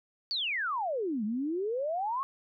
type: exponential two-way sweep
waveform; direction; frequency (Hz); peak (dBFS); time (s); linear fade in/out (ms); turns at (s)
sine; down then up; 4667 to 202.8 to 1122; -29; 0.31-2.23; 0; 1.24
effects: none